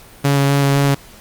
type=tone with vibrato; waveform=sawtooth; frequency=140 Hz; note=C#3; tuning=18 cents sharp; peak=-8 dBFS; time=0.24-0.95 s; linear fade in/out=10 ms; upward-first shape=square; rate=3.9 Hz; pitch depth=9 cents each way; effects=pink hiss -42 dBFS RMS until 1.2 s + Opus 48 kbps